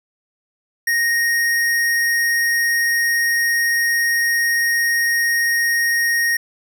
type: tone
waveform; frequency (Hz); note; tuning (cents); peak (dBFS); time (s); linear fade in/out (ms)
square; 1864.7; A#6; 0; -16; 0.87-6.37; 5
effects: none